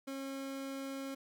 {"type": "tone", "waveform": "30% pulse", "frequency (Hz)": 271.4, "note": "C#4", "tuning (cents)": -36, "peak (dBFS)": -37, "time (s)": [0.07, 1.15], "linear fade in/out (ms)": 10, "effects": []}